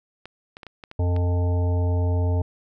clicks, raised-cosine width 0.3 ms, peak -23 dBFS, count 7, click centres 0.256 / 0.569 / 0.632 / 0.667 / 0.838 / 0.914 / 1.164 s
harmonic tone, 88.5 Hz, F2, 23 cents sharp, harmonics 1 / 3 / 5 / 7 / 9 / 10, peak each -19 / -33 / -33 / -35 / -42 / -40 dBFS, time 0.99-2.42 s, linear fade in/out 5 ms
effects none

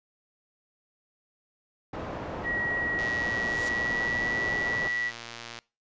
white low-pass noise, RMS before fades -36 dBFS, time 1.93-4.88 s, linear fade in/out 5 ms, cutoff 780 Hz, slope 12 dB/octave
sine tone with pitch glide, 1911 to 1944.4 Hz, A#6 to B6, +43 to -28 cents, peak -27 dBFS, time 2.43-5.12 s, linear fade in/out 50 ms, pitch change +29 cents, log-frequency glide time 2.91-4.29 s
click train, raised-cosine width 0.2 ms, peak -22 dBFS, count 305, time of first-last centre 2.99-5.588 s, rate 117 Hz
blue noise with exponential growth, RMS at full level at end -31 dBFS, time 3.25-3.69 s, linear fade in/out 5 ms, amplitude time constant 94 ms
effects noise-tail reverb RT60 0.3 s tail -23 dB re dry + resampled to 16000 Hz

